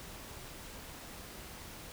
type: silence
effects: pink hiss -48 dBFS RMS until 1.92 s